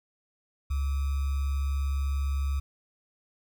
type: tone with sample-and-hold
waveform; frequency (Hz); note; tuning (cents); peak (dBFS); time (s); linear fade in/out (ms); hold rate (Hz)
sine; 69.3; C#2; 0; -25; 0.7-2.6; 10; 1225
effects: none